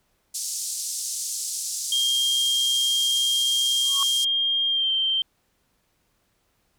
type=band-pass noise; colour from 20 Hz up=white; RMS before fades=-30 dBFS; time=0.34-4.25 s; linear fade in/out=10 ms; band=5100 to 9100 Hz; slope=24 dB/octave
type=tone with pitch glide; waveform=sine; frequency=3214 to 3137 Hz; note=G7 to G7; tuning=+43 to +1 cents; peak=-20 dBFS; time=1.92-5.22 s; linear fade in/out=2 ms; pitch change=-42 cents; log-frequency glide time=4.68-4.91 s
type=tone with exponential growth; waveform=square; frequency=1108 Hz; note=C#6; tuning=1 cent flat; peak=-24 dBFS; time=3.82-4.03 s; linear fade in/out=1 ms; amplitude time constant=44 ms
effects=pink hiss -69 dBFS RMS until 6.78 s